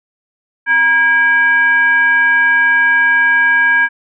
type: tone with frequency modulation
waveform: sine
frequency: 1631 Hz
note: G#6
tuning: 32 cents flat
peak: -8 dBFS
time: 0.66-3.89 s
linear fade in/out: 50 ms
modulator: 684 Hz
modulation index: 0.53
effects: none